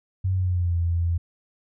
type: tone with pitch glide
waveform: sine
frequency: 93.9 to 85.12 Hz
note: F#2 to F2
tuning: +26 to -44 cents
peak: -20 dBFS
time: 0.24-1.18 s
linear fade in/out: 10 ms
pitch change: -170 cents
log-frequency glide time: 0.34-0.77 s
effects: none